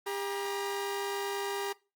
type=tone pair together; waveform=sawtooth; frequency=400 / 952.2 Hz; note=G4 / A#5; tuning=+35 / +37 cents; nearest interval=octave + minor third; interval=1502 cents; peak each=-30 / -34 dBFS; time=0.06-1.73 s; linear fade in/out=10 ms; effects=noise-tail reverb RT60 0.3 s tail -21 dB re dry + Opus 32 kbps